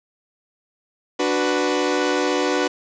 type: chord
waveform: sawtooth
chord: B minor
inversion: first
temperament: equal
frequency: 293.7 / 370 / 493.9 Hz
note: D4 / F#4 / B4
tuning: 0 / 0 / 0 cents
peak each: -19 dBFS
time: 1.19-2.68 s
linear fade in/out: 10 ms
effects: resampled to 16000 Hz + 7-bit